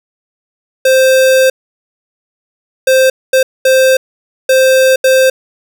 square tone bursts at uneven times, 523.3 Hz, C5, in tune, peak -6 dBFS, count 6, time 0.85-1.5 / 2.87-3.1 / 3.33-3.43 / 3.65-3.97 / 4.49-4.96 / 5.04-5.3 s, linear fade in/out 5 ms, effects none

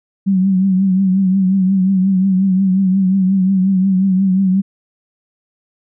sine tone with vibrato, 190 Hz, F#3, 46 cents sharp, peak -10 dBFS, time 0.26-4.62 s, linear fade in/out 20 ms, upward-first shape triangle, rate 5.6 Hz, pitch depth 70 cents each way, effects none

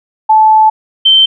sine tone pair in turn, 870 / 3109 Hz, A5 / G7, -20 / -15 cents, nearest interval octave + minor seventh, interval 2205 cents, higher second, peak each -3 dBFS, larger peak neither, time 0.29-0.7 / 1.05-1.26 s, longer first, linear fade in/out 10 ms, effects none

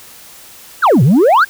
sine exponential two-way sweep, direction down then up, 1687 to 115.3 to 1687 Hz, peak -3 dBFS, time 0.82-1.45 s, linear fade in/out 20 ms, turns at 1.03 s, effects tanh soft clip ceiling -5 dBFS + white hiss -38 dBFS RMS until 1.49 s

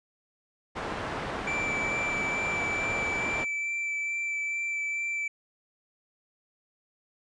white low-pass noise, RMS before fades -34 dBFS, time 0.75-3.45 s, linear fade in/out 20 ms, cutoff 1300 Hz, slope 12 dB/octave
triangle tone with vibrato, 2330 Hz, D7, 14 cents flat, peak -27 dBFS, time 1.47-5.28 s, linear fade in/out 5 ms, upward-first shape sine, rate 2.3 Hz, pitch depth 11 cents each way
effects resampled to 22050 Hz

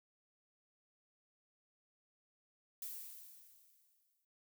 violet noise with exponential decay, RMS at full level -44 dBFS, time 2.82-4.25 s, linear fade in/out 2 ms, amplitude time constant 310 ms, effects noise-tail reverb RT60 0.2 s tail -20 dB re dry

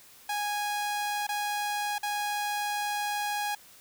sawtooth tone with dropouts, 827 Hz, G#5, 8 cents flat, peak -25 dBFS, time 0.29-3.55 s, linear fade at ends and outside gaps 5 ms, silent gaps 1.269-1.289 / 1.983-2.03 s, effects white hiss -54 dBFS RMS until 3.8 s

